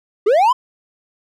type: linear sweep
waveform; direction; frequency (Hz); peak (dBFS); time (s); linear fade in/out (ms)
triangle; up; 378.1 to 1054; -8; 0.26-0.53; 10
effects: none